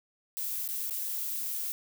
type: noise with dropouts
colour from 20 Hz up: violet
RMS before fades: -34 dBFS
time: 0.37-1.72 s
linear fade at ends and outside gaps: 0 ms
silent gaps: 0.677-0.688 / 0.898-0.908 s
effects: none